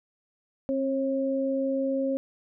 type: tone pair together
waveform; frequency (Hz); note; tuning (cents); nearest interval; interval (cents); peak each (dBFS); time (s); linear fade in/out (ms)
sine; 267.7 / 541.5; C4 / C#5; +40 / -41; octave; 1219; -27; 0.69-2.17; 0
effects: none